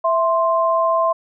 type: tone pair together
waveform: sine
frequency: 659.3 / 1047.5 Hz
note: E5 / C6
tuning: 0 / +2 cents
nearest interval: minor sixth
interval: 802 cents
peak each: -17 dBFS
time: 0.04-1.13 s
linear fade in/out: 10 ms
effects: none